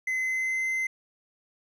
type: tone with pitch glide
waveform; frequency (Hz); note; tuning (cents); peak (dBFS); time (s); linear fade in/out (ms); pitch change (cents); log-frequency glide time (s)
triangle; 2044 to 2065; C7 to C7; -41 to -23; -24; 0.07-0.87; 5; +18; 0.18-0.68
effects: none